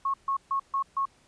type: tone bursts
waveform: sine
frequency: 1094 Hz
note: C#6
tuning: 23 cents flat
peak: -24 dBFS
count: 5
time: 0.05-1.055 s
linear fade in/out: 5 ms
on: 89 ms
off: 140 ms
effects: pink hiss -62 dBFS RMS until 1.27 s + resampled to 22050 Hz